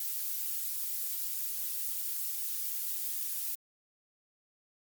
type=noise with flanger; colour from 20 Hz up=violet; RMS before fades=-35 dBFS; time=0-3.55 s; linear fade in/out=2 ms; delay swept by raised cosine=1.5 to 5.8 ms; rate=2.5 Hz; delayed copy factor=-0.75; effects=Opus 48 kbps